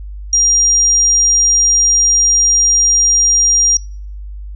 sine tone, 5700 Hz, F8, 34 cents sharp, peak -8 dBFS, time 0.33-3.77 s, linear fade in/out 2 ms, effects noise-tail reverb RT60 0.5 s tail -26 dB re dry + added 50 Hz sine -25 dBFS peak until 4.55 s

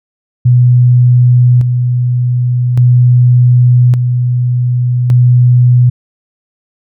sine tone with tremolo, 123.47 Hz, B2, in tune, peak -3 dBFS, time 0.45-5.9 s, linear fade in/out 10 ms, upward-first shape square, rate 0.43 Hz, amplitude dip 45%, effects none

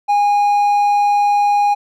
triangle tone, 820 Hz, G#5, 22 cents flat, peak -9 dBFS, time 0.08-1.75 s, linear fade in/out 20 ms, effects none

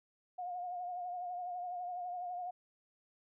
sine tone with vibrato, 716 Hz, F5, 43 cents sharp, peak -38 dBFS, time 0.38-2.51 s, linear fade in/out 10 ms, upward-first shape triangle, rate 12 Hz, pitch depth 48 cents each way, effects none

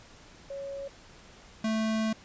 sine / square tone pair in turn, 554.4 / 220 Hz, C#5 / A3, 0 / 0 cents, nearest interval octave + major third, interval 1600 cents, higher first, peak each -35 / -27 dBFS, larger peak second, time 0.5-0.88 / 1.64-2.13 s, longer second, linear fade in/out 5 ms, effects pink hiss -53 dBFS RMS until 2.24 s + resampled to 16000 Hz

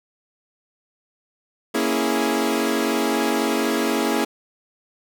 sawtooth chord, A# half-diminished seventh, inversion none, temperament equal, 233.1 / 277.2 / 329.6 / 415.3 Hz, A#3 / C#4 / E4 / G#4, 0 / 0 / 0 / 0 cents, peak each -21 dBFS, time 1.74-4.25 s, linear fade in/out 10 ms, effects none

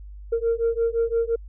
sine beating tone pair, 458.6 / 464.4 Hz, A#4 / A#4, -28 / -7 cents, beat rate 5.8 Hz, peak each -22 dBFS, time 0.32-1.36 s, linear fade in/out 10 ms, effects tanh soft clip ceiling -15 dBFS + added 50 Hz sine -37 dBFS peak until 1.48 s

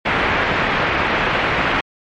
white low-pass noise, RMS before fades -18 dBFS, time 0.05-1.81 s, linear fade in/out 10 ms, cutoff 2400 Hz, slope 24 dB/octave, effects MP3 48 kbps

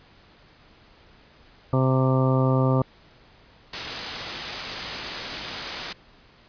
harmonic tone, 130.81 Hz, C3, in tune, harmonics 1 / 2 / 3 / 4 / 5 / 6 / 7 / 8 / 9, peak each -20 / -25 / -29 / -27 / -32 / -39 / -33 / -39 / -31 dBFS, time 1.73-2.82 s, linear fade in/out 2 ms
white noise, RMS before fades -29 dBFS, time 3.73-5.93 s, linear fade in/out 5 ms
effects pink hiss -54 dBFS RMS until 6.48 s + resampled to 11025 Hz

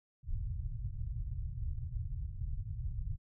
pink low-pass noise, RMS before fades -38 dBFS, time 0.23-3.18 s, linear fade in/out 50 ms, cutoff 130 Hz, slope 48 dB/octave, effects none

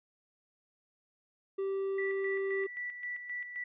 triangle tone, 389.5 Hz, G4, 11 cents flat, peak -29 dBFS, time 1.58-2.67 s, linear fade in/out 10 ms
sine tone with tremolo, 1962 Hz, B6, 12 cents flat, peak -35 dBFS, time 1.98-3.64 s, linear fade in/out 5 ms, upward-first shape square, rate 3.8 Hz, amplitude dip 55%
effects resampled to 8000 Hz

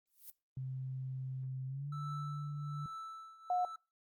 violet noise with exponential growth, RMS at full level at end -46 dBFS, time 0.07-0.3 s, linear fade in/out 1 ms, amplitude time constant 50 ms
sine tone with pitch glide, 130.81 to 145.98 Hz, C3 to D3, 0 to -10 cents, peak -38 dBFS, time 0.57-2.86 s, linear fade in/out 2 ms, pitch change +190 cents, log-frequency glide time 1.67-1.91 s
triangle tone with tremolo, 1318.5 Hz, E6, in tune, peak -40 dBFS, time 1.92-3.76 s, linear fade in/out 5 ms, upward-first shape triangle, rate 1.2 Hz, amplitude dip 85%
sine tone, 722 Hz, F#5, 43 cents flat, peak -30 dBFS, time 3.5-3.65 s, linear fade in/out 2 ms
effects noise-tail reverb RT60 0.3 s tail -24 dB re dry + Opus 24 kbps

